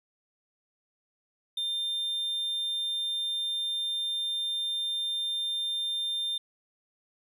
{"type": "tone", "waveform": "triangle", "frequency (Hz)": 3600, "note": "A7", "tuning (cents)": 39, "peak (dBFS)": -27, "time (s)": [1.57, 6.38], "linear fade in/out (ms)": 5, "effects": []}